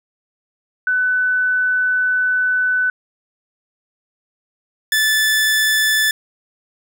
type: tone pair in turn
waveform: sine / sawtooth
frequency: 1500 / 1746.1 Hz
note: F#6 / A6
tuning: +23 / -14 cents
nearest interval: minor third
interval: 263 cents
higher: second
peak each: -14 / -10 dBFS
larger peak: second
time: 0.87-2.9 / 4.92-6.11 s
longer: first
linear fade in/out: 2 ms
effects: none